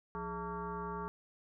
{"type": "tone with frequency modulation", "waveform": "sine", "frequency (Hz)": 658, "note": "E5", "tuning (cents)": -3, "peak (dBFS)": -37, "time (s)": [0.15, 1.08], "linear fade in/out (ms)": 0, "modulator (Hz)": 241, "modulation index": 2.6, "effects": []}